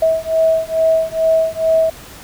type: beating tone pair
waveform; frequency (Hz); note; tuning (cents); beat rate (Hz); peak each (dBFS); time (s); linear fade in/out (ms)
sine; 645 / 647.3; E5 / E5; -38 / -32; 2.3; -15; 0.02-1.9; 5
effects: pink hiss -37 dBFS RMS until 2.23 s